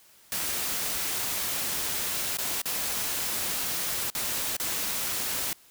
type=noise with dropouts; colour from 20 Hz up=white; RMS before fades=-30 dBFS; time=0.32-5.53 s; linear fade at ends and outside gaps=1 ms; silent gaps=2.371-2.385 / 2.617-2.656 / 4.101-4.15 / 4.567-4.599 s; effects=white hiss -57 dBFS RMS until 5.7 s